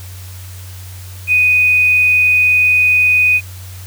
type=tone with quantisation; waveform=sine; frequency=2489 Hz; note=D#7; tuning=in tune; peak=-8 dBFS; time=1.27-3.41 s; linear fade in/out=50 ms; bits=6; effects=added 92 Hz sine -29 dBFS peak until 3.86 s + white hiss -38 dBFS RMS until 3.86 s